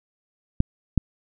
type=clicks; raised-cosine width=5 ms; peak=-5 dBFS; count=2; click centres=0.604 / 0.977 s; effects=none